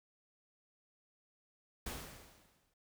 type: noise with exponential decay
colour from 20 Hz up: pink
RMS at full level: -41 dBFS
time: 1.86-2.74 s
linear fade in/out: 5 ms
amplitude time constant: 190 ms
effects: none